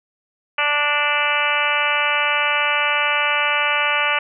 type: harmonic tone with a mistuned harmonic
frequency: 292.8 Hz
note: D4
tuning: 5 cents flat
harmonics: 2 / 3 / 4 / 5 / 6 / 7 / 8 / 9 / 10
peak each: -28 / -26 / -24 / -24 / -28 / -26 / -23 / -24 / -26 dBFS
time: 0.58-4.19 s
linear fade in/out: 5 ms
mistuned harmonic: 6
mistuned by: +17 cents
effects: none